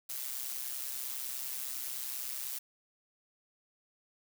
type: noise with amplitude modulation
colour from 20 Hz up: blue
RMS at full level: -36 dBFS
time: 0.09-2.59 s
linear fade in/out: 10 ms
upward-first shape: sine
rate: 130 Hz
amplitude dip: 65%
effects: none